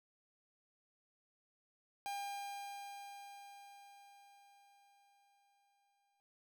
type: tone with exponential decay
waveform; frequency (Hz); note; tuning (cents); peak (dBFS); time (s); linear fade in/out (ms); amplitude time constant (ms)
45% pulse; 803; G5; +41; -39; 2.06-6.2; 0; 900
effects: none